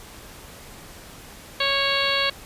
harmonic tone with a mistuned harmonic, 554 Hz, C#5, 1 cent flat, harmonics 1 / 2 / 3 / 4 / 5 / 6 / 7 / 8, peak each -28 / -28 / -28 / -28 / -28 / -28 / -28 / -28 dBFS, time 1.6-2.3 s, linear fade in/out 5 ms, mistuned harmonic 3, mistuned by -17 cents, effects pink hiss -43 dBFS RMS until 2.45 s + resampled to 32000 Hz

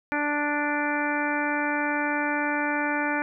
harmonic tone, 293.7 Hz, D4, in tune, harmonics 1 / 2 / 3 / 4 / 5 / 6 / 7 / 8, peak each -29 / -33 / -30 / -37 / -30 / -32 / -37 / -34 dBFS, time 0.12-3.22 s, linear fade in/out 0 ms, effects none

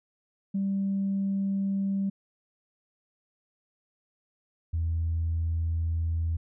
sine tone pair in turn, 196 / 82.41 Hz, G3 / E2, 0 / 0 cents, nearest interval octave + minor third, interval 1500 cents, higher first, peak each -24 dBFS, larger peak neither, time 0.54-2.1 / 4.73-6.37 s, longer second, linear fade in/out 10 ms, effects tanh soft clip ceiling -21 dBFS

